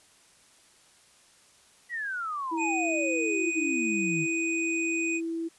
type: exponential sweep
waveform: sine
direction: down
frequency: 1975.5 to 146.83 Hz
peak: -30 dBFS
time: 1.89-4.27 s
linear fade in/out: 50 ms
type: tone with pitch glide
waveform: sine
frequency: 328 to 330.3 Hz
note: E4 to E4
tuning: -9 to +4 cents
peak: -29 dBFS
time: 2.51-5.49 s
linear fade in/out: 20 ms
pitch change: +13 cents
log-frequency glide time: 3.18-4.63 s
type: tone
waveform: square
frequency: 2489 Hz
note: D#7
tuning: in tune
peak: -29 dBFS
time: 2.57-5.21 s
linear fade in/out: 50 ms
effects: white hiss -59 dBFS RMS until 5.58 s + resampled to 24000 Hz